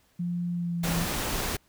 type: tone with pitch glide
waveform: sine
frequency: 174.61 to 169.74 Hz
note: F3 to F3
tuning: 0 to -49 cents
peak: -27 dBFS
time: 0.19-1.05 s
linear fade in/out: 10 ms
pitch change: -49 cents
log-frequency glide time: 0.51-0.88 s
type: noise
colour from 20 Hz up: pink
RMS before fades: -30 dBFS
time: 0.83-1.57 s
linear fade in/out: 10 ms
effects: pink hiss -65 dBFS RMS until 1.68 s